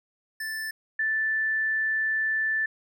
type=tone pair in turn; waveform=square / sine; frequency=1760 / 1760 Hz; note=A6 / A6; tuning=0 / 0 cents; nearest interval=unison; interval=0 cents; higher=neither; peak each=-31 / -23 dBFS; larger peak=second; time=0.4-0.71 / 0.99-2.66 s; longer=second; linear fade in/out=5 ms; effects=none